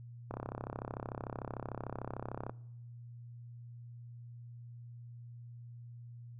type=click train; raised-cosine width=1 ms; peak=-25 dBFS; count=74; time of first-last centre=0.31-2.496 s; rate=33.4 Hz; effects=noise-tail reverb RT60 0.9 s tail -23 dB re dry + added 119 Hz sine -47 dBFS peak until 6.39 s